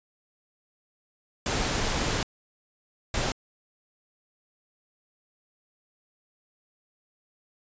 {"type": "noise bursts at uneven times", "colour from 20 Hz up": "pink", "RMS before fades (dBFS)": -27, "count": 2, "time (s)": [[1.46, 2.23], [3.14, 3.32]], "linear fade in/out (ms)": 2, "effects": ["resampled to 16000 Hz"]}